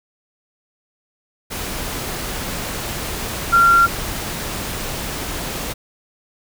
sine tone in noise, 1378 Hz, F6, 24 cents flat, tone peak -9 dBFS, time 3.52-3.87 s, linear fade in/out 20 ms, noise pink, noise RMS -26 dBFS, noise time 1.5-5.74 s, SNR +14 dB, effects none

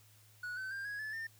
triangle tone with pitch steps, 1466 / 1528.3 / 1593.2 / 1660.8 / 1731.3 / 1804.9 Hz, F#6 / G6 / G6 / G#6 / A6 / A6, -16 / -44 / +28 / 0 / -28 / +44 cents, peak -37 dBFS, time 0.43-1.27 s, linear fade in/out 5 ms, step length 140 ms, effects added 106 Hz sine -63 dBFS peak until 1.39 s + white hiss -65 dBFS RMS until 1.39 s

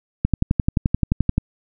click train, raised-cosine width 5 ms, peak -4 dBFS, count 14, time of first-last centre 0.25-1.38 s, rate 11.5 Hz, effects none

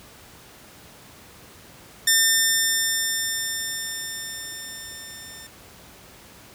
10% pulse tone with level ramp, 1800 Hz, A6, 39 cents sharp, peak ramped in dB -6 to -31 dBFS, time 2.07-5.47 s, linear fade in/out 5 ms, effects pink hiss -47 dBFS RMS until 6.54 s + high-pass 60 Hz 12 dB/octave

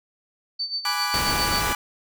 sine tone with tremolo, 4550 Hz, C#8, 44 cents sharp, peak -23 dBFS, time 0.59-1.62 s, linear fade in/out 10 ms, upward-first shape sine, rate 7.5 Hz, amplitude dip 75%
30% pulse chord, G# half-diminished seventh, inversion none, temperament equal, 830.6 / 987.8 / 1174.7 / 1480 Hz, G#5 / B5 / D6 / F#6, 0 / 0 / 0 / 0 cents, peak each -28 / -29 / -25 / -29 dBFS, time 0.85-1.75 s, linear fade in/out 2 ms
pink noise, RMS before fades -27 dBFS, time 1.14-1.73 s, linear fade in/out 0 ms
effects none

